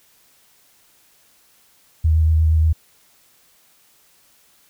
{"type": "tone with vibrato", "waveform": "sine", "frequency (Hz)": 79.4, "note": "D#2", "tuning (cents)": 36, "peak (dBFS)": -12, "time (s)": [2.04, 2.73], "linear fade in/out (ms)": 10, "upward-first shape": "sine", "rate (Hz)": 8.5, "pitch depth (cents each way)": 19, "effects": ["white hiss -56 dBFS RMS until 4.69 s"]}